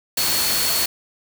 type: tone in noise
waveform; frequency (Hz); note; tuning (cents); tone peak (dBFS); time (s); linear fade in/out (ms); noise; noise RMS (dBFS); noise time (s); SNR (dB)
sine; 4385; C#8; -20; -24; 0.17-0.86; 5; white; -21; 0.17-0.86; -6
effects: none